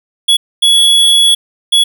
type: tone bursts at uneven times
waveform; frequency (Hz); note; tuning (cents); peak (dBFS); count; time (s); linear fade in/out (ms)
square; 3374; G#7; +27; -6; 3; 0.28-0.37 / 0.62-1.35 / 1.72-1.84; 10
effects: none